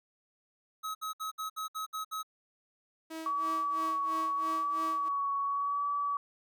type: tone bursts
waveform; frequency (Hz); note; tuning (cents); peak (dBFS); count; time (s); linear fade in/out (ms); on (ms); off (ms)
square; 1279; D#6; +47; -35; 8; 0.83-2.231; 20; 120; 63
type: tone with tremolo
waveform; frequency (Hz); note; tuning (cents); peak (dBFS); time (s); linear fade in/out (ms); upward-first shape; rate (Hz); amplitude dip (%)
sawtooth; 321.7; E4; -42; -34; 3.1-5.09; 10; sine; 3; 90
type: tone with vibrato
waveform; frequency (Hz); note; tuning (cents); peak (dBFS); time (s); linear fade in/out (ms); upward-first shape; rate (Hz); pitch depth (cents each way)
sine; 1133; C#6; +37; -29; 3.26-6.17; 2; sine; 0.84; 23
effects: none